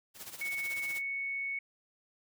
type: noise with tremolo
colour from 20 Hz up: white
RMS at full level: -43 dBFS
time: 0.14-1.02 s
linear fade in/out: 50 ms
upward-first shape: sine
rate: 16 Hz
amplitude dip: 70%
type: tone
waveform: sine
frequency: 2216 Hz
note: C#7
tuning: 1 cent flat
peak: -33 dBFS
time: 0.41-1.59 s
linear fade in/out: 5 ms
effects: none